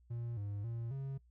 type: tone with pitch steps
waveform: triangle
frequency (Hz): 118 / 101.7 / 116.3 / 136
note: A#2 / G#2 / A#2 / C#3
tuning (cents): +22 / -36 / -4 / -33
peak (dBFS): -36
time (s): 0.1-1.18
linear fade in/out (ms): 10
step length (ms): 270
effects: noise-tail reverb RT60 0.1 s tail -22 dB re dry + added 60 Hz sine -63 dBFS peak until 1.3 s